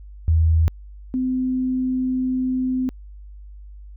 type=tone pair in turn; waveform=sine; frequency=80.8 / 256.5 Hz; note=E2 / C4; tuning=-34 / -34 cents; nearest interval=octave + minor sixth; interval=2000 cents; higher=second; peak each=-13 / -19 dBFS; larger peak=first; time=0.28-0.68 / 1.14-2.89 s; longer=second; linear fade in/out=0 ms; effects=added 50 Hz sine -37 dBFS peak until 3.96 s